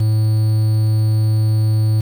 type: tone with quantisation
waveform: triangle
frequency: 108.7 Hz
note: A2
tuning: 21 cents flat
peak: -10 dBFS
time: 0-2.01 s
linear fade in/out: 5 ms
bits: 6
effects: none